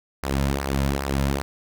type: tone with flanger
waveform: sawtooth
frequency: 68.8 Hz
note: C#2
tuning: 12 cents flat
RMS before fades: -24 dBFS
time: 0.23-1.42 s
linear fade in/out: 0 ms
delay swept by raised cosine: 0.28 to 2.68 ms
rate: 2.5 Hz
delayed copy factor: -0.65
effects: none